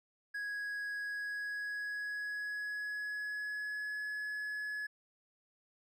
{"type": "tone with pitch glide", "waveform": "triangle", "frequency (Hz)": [1661.2, 1697.1], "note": ["G#6", "G#6"], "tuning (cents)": [0, 37], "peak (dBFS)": -35, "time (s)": [0.34, 4.87], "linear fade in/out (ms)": 10, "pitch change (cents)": 37, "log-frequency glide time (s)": [1.01, 4.04], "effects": []}